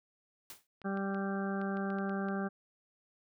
white noise with exponential decay, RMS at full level -44 dBFS, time 0.5-0.67 s, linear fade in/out 2 ms, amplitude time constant 35 ms
clicks, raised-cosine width 0.3 ms, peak -36 dBFS, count 9, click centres 0.817 / 0.973 / 1.146 / 1.615 / 1.771 / 1.903 / 1.986 / 2.095 / 2.286 s
harmonic tone, 196 Hz, G3, in tune, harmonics 1 / 2 / 3 / 4 / 6 / 7 / 8, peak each -34 / -40 / -44 / -43 / -46 / -48 / -44 dBFS, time 0.84-2.49 s, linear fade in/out 20 ms
effects none

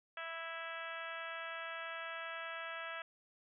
harmonic tone, 329.6 Hz, E4, in tune, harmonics 2 / 3 / 4 / 5 / 6 / 7 / 8 / 9 / 10, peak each -49 / -54 / -47 / -47 / -51 / -54 / -51 / -58 / -55 dBFS, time 0.17-3.02 s, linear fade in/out 2 ms, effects none

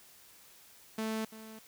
sawtooth tone with echo, 220 Hz, A3, in tune, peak -29 dBFS, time 0.98-1.25 s, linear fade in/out 5 ms, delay 340 ms, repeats 1, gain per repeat -14 dB, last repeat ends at 1.59 s, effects white hiss -58 dBFS RMS until 1.67 s

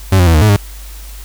40% pulse tone with pitch steps, 95 / 89 / 82.5 / 77 / 107 / 101.6 Hz, F#2 / F2 / E2 / D#2 / A2 / G#2, +46 / +33 / +2 / -17 / -48 / -38 cents, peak -5 dBFS, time 0.12-0.564 s, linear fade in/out 5 ms, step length 74 ms, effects added 50 Hz sine -28 dBFS peak until 1.24 s + white hiss -37 dBFS RMS until 1.24 s

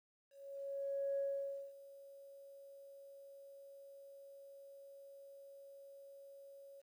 sine tone with ADSR envelope, 554.4 Hz, C#5, in tune, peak -34 dBFS, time 0.3-6.82 s, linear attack 880 ms, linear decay 540 ms, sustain -20 dB, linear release 24 ms, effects tanh soft clip ceiling -30 dBFS + 12-bit

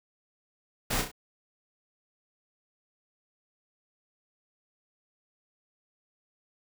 pink noise with echo, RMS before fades -29 dBFS, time 0.9-1.02 s, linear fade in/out 10 ms, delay 32 ms, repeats 3, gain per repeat -6 dB, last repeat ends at 1.116 s, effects none

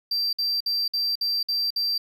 triangle tone bursts, 4699 Hz, D8, in tune, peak -21 dBFS, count 7, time 0.11-1.98 s, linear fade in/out 5 ms, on 220 ms, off 55 ms, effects none

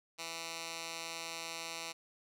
10% pulse tone with band-pass filter, 165.3 Hz, E3, 5 cents sharp, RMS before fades -43 dBFS, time 0.18-1.93 s, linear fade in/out 20 ms, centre 4800 Hz, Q 0.76, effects none

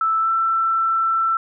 sine tone with pitch glide, 1318.5 to 1336.1 Hz, E6 to E6, 0 to +23 cents, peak -16 dBFS, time 0.01-1.37 s, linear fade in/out 2 ms, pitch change +23 cents, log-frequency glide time 0.2-0.3 s, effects none

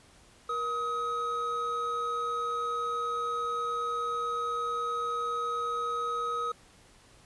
triangle tone pair together, 474.6 / 1267 Hz, A#4 / D#6, +31 / +31 cents, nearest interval octave + perfect fourth, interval 1700 cents, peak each -35 / -28 dBFS, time 0.49-6.52 s, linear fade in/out 5 ms, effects pink hiss -58 dBFS RMS until 7.25 s + resampled to 24000 Hz

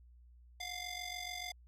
15% pulse ring-modulated tone, 1396.9 Hz, F6, in tune, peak -31 dBFS, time 0.6-1.52 s, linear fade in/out 2 ms, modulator 675 Hz, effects added 60 Hz sine -57 dBFS peak until 1.67 s + low-pass 11000 Hz 12 dB/octave

